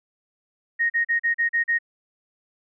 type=tone bursts; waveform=sine; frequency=1864.7 Hz; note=A#6; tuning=in tune; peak=-18 dBFS; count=7; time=0.79-1.788 s; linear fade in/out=20 ms; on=110 ms; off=38 ms; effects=none